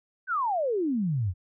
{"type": "exponential sweep", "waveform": "sine", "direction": "down", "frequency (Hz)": [1579, 83.1], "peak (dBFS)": -24, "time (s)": [0.27, 1.34], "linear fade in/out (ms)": 50, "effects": []}